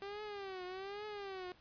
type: tone with vibrato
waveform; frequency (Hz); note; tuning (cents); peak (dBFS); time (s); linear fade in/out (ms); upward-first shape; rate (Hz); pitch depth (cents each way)
sawtooth; 392; G4; 0; -39; 0.02-1.52; 0; triangle; 1.2; 150
effects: pink hiss -65 dBFS RMS until 1.6 s + resampled to 11025 Hz